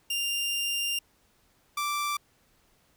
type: tone pair in turn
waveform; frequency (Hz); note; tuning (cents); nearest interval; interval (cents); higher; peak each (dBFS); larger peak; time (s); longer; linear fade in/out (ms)
sawtooth; 2794 / 1171.6; F7 / D6; 0 / -5; octave + minor third; 1505; first; -24; neither; 0.1-0.99 / 1.77-2.17; first; 5
effects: pink hiss -66 dBFS RMS until 2.96 s

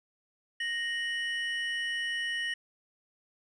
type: tone pair together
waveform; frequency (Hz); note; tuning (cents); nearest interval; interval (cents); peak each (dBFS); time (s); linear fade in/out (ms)
triangle; 1864.7 / 2960; A#6 / F#7; 0 / 0; minor sixth; 800; -30 / -34; 0.6-2.54; 5
effects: resampled to 24000 Hz

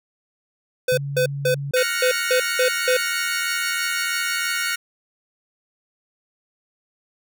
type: tone bursts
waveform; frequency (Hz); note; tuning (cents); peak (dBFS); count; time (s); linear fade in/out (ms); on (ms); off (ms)
square; 506; B4; +42; -17; 8; 0.88-2.97; 5; 95; 190
type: tone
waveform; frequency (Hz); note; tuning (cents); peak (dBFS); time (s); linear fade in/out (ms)
sine; 140.5; C#3; +24; -25; 0.92-1.71; 2
type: chord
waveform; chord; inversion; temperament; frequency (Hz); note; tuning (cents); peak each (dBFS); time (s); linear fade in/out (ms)
sawtooth; Gb major seventh; third; equal; 1396.9 / 1480 / 1864.7 / 2217; F6 / Gb6 / Bb6 / Db7; 0 / 0 / 0 / 0; -23 / -24 / -25 / -24; 1.76-4.76; 10
effects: none

